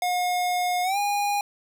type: tone with pitch glide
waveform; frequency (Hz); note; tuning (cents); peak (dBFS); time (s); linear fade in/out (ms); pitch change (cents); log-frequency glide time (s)
square; 719 to 816.4; F#5 to G#5; -50 to -30; -23; 0.02-1.41; 2; +220; 0.83-0.98
effects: none